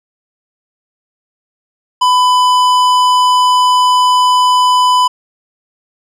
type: tone with tanh clipping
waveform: sine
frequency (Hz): 1000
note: B5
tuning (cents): +21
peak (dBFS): -9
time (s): 2.01-5.08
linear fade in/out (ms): 10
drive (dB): 15
effects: none